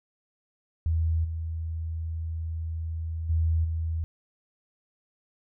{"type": "tone with level steps", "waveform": "sine", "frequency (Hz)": 81.3, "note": "E2", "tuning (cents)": -23, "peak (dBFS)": [-22, -29, -21, -26], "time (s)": [0.86, 4.04], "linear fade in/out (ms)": 0, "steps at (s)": [1.24, 3.29, 3.64], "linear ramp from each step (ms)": 10, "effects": []}